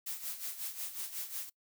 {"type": "noise with tremolo", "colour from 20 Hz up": "blue", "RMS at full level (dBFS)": -38, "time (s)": [0.06, 1.5], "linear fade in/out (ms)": 10, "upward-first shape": "sine", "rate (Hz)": 5.5, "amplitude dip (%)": 70, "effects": ["noise-tail reverb RT60 0.1 s tail -22 dB re dry"]}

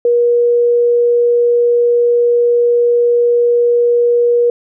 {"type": "tone", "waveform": "sine", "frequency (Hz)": 478.2, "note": "A#4", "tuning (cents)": 44, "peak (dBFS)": -8, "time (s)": [0.05, 4.5], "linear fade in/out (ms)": 2, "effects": []}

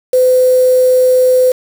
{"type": "tone with quantisation", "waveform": "sine", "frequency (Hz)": 508, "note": "B4", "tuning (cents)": 49, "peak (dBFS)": -6, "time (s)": [0.13, 1.52], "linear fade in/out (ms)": 5, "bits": 4, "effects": []}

